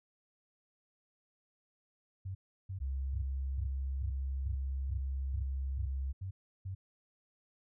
sine tone bursts, 94.8 Hz, F#2, 43 cents sharp, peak -37 dBFS, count 11, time 2.25-6.75 s, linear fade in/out 10 ms, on 100 ms, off 340 ms
sine tone, 67 Hz, C2, 42 cents sharp, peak -33 dBFS, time 2.8-6.13 s, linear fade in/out 20 ms
effects none

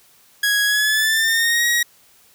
sawtooth tone with pitch glide, 1661.2 to 1897.2 Hz, G#6 to A#6, 0 to +30 cents, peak -12 dBFS, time 0.43-1.83 s, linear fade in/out 5 ms, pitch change +230 cents, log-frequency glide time 0.65-1.66 s, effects white hiss -53 dBFS RMS until 2.34 s

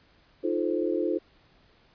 sine chord, F dominant seventh, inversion third, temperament equal with one note detuned, 311.1 / 349.2 / 434.2 / 523.3 Hz, Eb4 / F4 / A4 / C5, 0 / 0 / -23 / 0 cents, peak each -30 / -28 / -31 / -32 dBFS, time 0.43-1.19 s, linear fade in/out 20 ms, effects pink hiss -61 dBFS RMS until 1.94 s + resampled to 11025 Hz

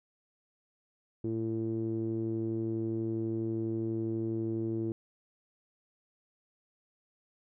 sawtooth tone with low-pass filter, 112.2 Hz, A2, 34 cents sharp, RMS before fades -33 dBFS, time 1.24-4.92 s, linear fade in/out 0 ms, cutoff 350 Hz, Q 5.8, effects none

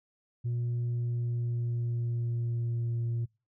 sine tone with pitch glide, 120 to 117.12 Hz, B2 to A#2, -49 to +9 cents, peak -26 dBFS, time 0.44-3.26 s, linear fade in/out 20 ms, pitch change -42 cents, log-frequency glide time 0.84-3 s, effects noise-tail reverb RT60 0.3 s tail -26 dB re dry + tanh soft clip ceiling -27 dBFS

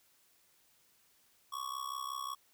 square tone with amplitude modulation, 1116 Hz, C#6, 11 cents sharp, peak -35 dBFS, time 1.52-2.35 s, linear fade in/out 10 ms, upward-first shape sine, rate 65.5 Hz, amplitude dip 85%, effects white hiss -69 dBFS RMS until 2.53 s

